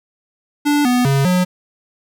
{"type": "tone with pitch steps", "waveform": "square", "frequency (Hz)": [292.1, 247.4, 137.6, 181.3], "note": ["D4", "B3", "C#3", "F#3"], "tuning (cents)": [-9, 3, -12, -35], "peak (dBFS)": -13, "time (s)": [0.65, 1.45], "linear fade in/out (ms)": 20, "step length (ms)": 200, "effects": []}